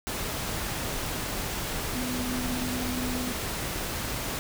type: tone in noise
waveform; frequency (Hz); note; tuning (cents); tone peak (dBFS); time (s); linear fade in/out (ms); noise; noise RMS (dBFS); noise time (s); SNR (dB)
sine; 250; B3; +21; -31; 1.95-3.32; 0; pink; -32; 0.07-4.39; -2
effects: none